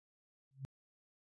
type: tone with exponential growth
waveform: sine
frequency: 134.7 Hz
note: C#3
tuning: 49 cents flat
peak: -37 dBFS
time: 0.51-0.65 s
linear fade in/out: 0 ms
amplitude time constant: 30 ms
effects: resampled to 24000 Hz